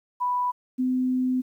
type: tone pair in turn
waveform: sine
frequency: 987.8 / 255.1 Hz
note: B5 / C4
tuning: 0 / -44 cents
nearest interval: octave + major seventh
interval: 2344 cents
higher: first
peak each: -22 / -21 dBFS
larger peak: second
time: 0.2-0.52 / 0.78-1.42 s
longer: second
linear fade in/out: 20 ms
effects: 10-bit